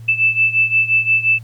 sine beating tone pair, 2637 / 2642.7 Hz, E7 / E7, 0 / +4 cents, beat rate 5.7 Hz, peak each -14 / -17 dBFS, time 0.08-1.39 s, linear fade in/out 10 ms, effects added 114 Hz sine -32 dBFS peak until 1.43 s + pink hiss -53 dBFS RMS until 1.43 s

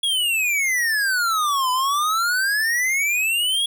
square exponential two-way sweep, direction down then up, 3360 to 997 to 3360 Hz, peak -19 dBFS, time 0.03-3.66 s, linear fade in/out 5 ms, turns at 1.71 s, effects none

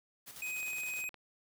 white noise with tremolo, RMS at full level -48 dBFS, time 0.26-1.04 s, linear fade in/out 20 ms, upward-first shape square, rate 10 Hz, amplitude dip 50%
square tone, 2511 Hz, D#7, 15 cents sharp, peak -37 dBFS, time 0.42-1.09 s, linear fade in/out 2 ms
click train, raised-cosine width 0.3 ms, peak -34 dBFS, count 11, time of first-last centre 0.63-1.143 s, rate 19.5 Hz
effects none

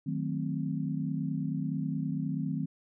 sine chord, D# diminished seventh, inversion none, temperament equal, 155.56 / 185 / 220 / 261.6 Hz, D#3 / F#3 / A3 / C4, 0 / 0 / 0 / 0 cents, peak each -33 / -36 / -38 / -35 dBFS, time 0.06-2.66 s, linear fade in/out 10 ms, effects none

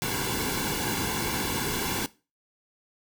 pink noise with comb filter, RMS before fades -29 dBFS, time 0.02-2.06 s, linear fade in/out 0 ms, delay 1.6 ms, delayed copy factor -0.75, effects noise-tail reverb RT60 0.3 s tail -19 dB re dry

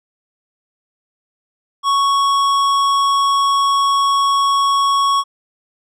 triangle tone with hard clipping, 1110 Hz, C#6, 2 cents sharp, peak -14 dBFS, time 1.83-5.24 s, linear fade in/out 50 ms, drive 16 dB, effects none

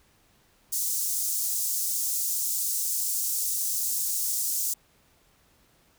pink high-pass noise, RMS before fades -28 dBFS, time 0.72-4.74 s, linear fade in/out 10 ms, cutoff 6400 Hz, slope 24 dB/octave, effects pink hiss -63 dBFS RMS until 5.98 s

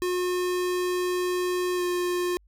square tone with pitch glide, 360 to 356.1 Hz, F#4 to F4, -47 to +34 cents, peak -25 dBFS, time 0.02-2.37 s, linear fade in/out 0 ms, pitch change -19 cents, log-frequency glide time 1.76-1.82 s, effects added 50 Hz sine -56 dBFS peak until 2.47 s

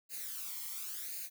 blue noise with flanger, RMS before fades -42 dBFS, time 0.09-1.3 s, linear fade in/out 50 ms, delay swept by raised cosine 0.44 to 0.95 ms, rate 0.92 Hz, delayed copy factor +0.7, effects none

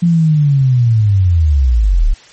sine linear sweep, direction down, 174.61 to 31.9 Hz, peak -7 dBFS, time 0.02-2.14 s, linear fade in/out 10 ms, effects white hiss -41 dBFS RMS until 2.32 s + MP3 32 kbps

